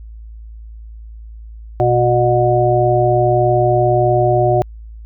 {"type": "harmonic tone", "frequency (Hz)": 121.6, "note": "B2", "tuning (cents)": -26, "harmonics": [1, 3, 5, 6], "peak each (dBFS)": [-16, -16, -16, -16], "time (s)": [1.8, 4.62], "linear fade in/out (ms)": 0, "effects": ["added 55 Hz sine -31 dBFS peak until 5.05 s"]}